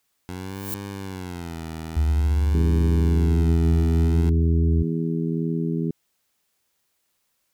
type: tone with vibrato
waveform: 15% pulse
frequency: 89.5 Hz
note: F2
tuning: 43 cents sharp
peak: -25 dBFS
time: 0.29-4.3 s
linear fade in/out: 0 ms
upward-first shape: sine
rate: 0.5 Hz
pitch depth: 190 cents each way
type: noise with exponential growth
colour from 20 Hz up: violet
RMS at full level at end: -27 dBFS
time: 0.46-0.74 s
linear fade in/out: 0 ms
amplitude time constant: 59 ms
type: tone with pitch glide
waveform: sine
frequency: 73.42 to 78.69 Hz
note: D2 to D#2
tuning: 0 to +20 cents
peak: -17 dBFS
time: 1.96-4.83 s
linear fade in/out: 10 ms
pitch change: +120 cents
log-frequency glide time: 2.21-4.4 s
type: harmonic tone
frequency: 82 Hz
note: E2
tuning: 9 cents flat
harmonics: 2 / 3 / 4 / 5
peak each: -24 / -28 / -30 / -32 dBFS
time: 2.54-5.91 s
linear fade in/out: 5 ms
effects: white hiss -72 dBFS RMS until 7.53 s